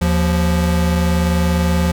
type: tone pair together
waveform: square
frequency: 77.78 / 174.61 Hz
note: D#2 / F3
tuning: 0 / 0 cents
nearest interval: octave + major second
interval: 1400 cents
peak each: -17 dBFS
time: 0.01-1.92 s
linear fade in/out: 10 ms
effects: none